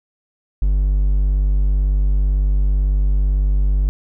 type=tone; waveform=triangle; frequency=49 Hz; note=G1; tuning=in tune; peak=-11 dBFS; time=0.62-3.89 s; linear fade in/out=0 ms; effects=none